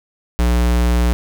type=tone; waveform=square; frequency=60 Hz; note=B1; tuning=49 cents flat; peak=-13 dBFS; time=0.39-1.13 s; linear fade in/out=0 ms; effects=none